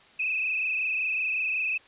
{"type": "tone with frequency modulation", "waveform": "sine", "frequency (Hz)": 2560, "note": "D#7", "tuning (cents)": 49, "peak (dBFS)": -25, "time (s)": [0.19, 1.78], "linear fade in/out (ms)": 10, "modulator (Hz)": 25.4, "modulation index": 3.6, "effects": ["white hiss -55 dBFS RMS until 1.87 s", "resampled to 8000 Hz"]}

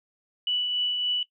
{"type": "tone with tremolo", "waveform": "sine", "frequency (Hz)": 2960, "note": "F#7", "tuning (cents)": 0, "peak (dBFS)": -22, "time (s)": [0.47, 1.23], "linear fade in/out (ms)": 2, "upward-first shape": "triangle", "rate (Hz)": 3.5, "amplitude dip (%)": 35, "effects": ["noise-tail reverb RT60 0.1 s tail -18 dB re dry"]}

